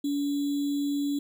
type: tone with sample-and-hold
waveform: sine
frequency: 285.5 Hz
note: D4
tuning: 49 cents flat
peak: -25 dBFS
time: 0.04-1.19 s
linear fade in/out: 5 ms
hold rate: 3675 Hz
effects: none